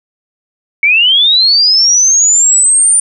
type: linear sweep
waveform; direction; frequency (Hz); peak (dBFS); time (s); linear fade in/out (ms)
sine; up; 2217 to 9240; -5; 0.83-3; 2
effects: none